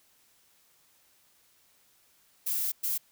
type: noise bursts at uneven times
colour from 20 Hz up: violet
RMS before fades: -30 dBFS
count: 2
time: 2.46-2.72 / 2.83-2.98 s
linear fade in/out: 10 ms
effects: white hiss -65 dBFS RMS until 3.11 s